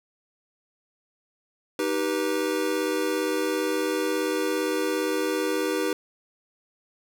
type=chord; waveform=square; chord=Eb augmented; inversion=none; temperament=just; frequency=311.1 / 388.9 / 486.1 Hz; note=Eb4 / G4 / B4; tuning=0 / -14 / -28 cents; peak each=-29 dBFS; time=1.79-5.93 s; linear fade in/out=2 ms; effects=none